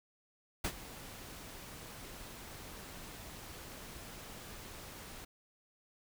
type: noise with ADSR envelope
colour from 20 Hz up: pink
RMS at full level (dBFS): -34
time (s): 0.64-5.25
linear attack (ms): 7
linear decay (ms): 70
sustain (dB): -15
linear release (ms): 8
effects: none